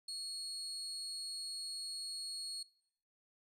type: tone with amplitude modulation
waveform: 35% pulse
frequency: 4316 Hz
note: C#8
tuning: 47 cents flat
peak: -38 dBFS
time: 0.08-2.63 s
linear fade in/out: 5 ms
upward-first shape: sine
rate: 269 Hz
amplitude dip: 30%
effects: noise-tail reverb RT60 0.6 s tail -20 dB re dry + resampled to 32000 Hz